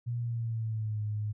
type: tone with pitch glide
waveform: sine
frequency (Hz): 119.4 to 105.76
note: A#2 to G#2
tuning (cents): +42 to +32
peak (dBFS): -30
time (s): 0.06-1.33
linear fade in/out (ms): 20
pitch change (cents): -210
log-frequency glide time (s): 0.19-1.02
effects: none